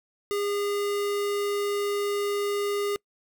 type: tone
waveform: square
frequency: 407.2 Hz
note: G#4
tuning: 34 cents flat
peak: -26 dBFS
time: 0.31-2.96 s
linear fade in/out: 0 ms
effects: noise-tail reverb RT60 0.1 s tail -25 dB re dry